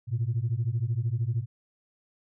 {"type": "beating tone pair", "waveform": "sine", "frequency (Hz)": [110, 123], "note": ["A2", "B2"], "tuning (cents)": [0, -7], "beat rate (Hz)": 13, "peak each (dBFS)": -27, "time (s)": [0.07, 1.46], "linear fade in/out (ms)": 50, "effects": ["tanh soft clip ceiling -20 dBFS"]}